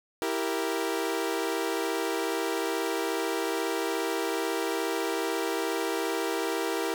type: chord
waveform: sawtooth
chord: E diminished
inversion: none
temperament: equal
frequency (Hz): 329.6 / 392 / 466.2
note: E4 / G4 / Bb4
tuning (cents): 0 / 0 / 0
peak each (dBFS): -28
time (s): 0.22-6.94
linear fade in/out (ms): 0
effects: none